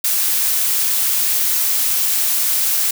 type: noise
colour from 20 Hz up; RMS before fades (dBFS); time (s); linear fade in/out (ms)
blue; -17; 0.04-2.91; 5
effects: none